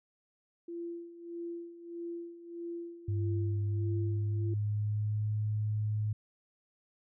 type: tone with tremolo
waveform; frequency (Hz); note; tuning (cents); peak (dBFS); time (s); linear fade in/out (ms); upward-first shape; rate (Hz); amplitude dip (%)
sine; 341.1; F4; -41; -36; 0.68-4.54; 5; sine; 1.6; 75
type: tone with pitch glide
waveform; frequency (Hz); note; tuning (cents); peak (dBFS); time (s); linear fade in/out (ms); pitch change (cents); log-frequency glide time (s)
sine; 100.8 to 106.49; G2 to G#2; +49 to +44; -29; 3.08-6.13; 5; +95; 3.4-5.31
effects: none